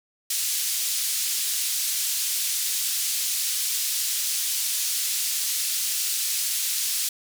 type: band-pass noise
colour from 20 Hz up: white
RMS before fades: -26 dBFS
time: 0.3-7.09 s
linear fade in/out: 5 ms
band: 3500 to 12000 Hz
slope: 12 dB/octave
effects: none